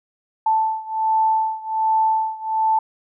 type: beating tone pair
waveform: sine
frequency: 880 / 881.3 Hz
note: A5 / A5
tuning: 0 / +3 cents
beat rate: 1.3 Hz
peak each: -19 / -21 dBFS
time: 0.46-2.79 s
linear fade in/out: 5 ms
effects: none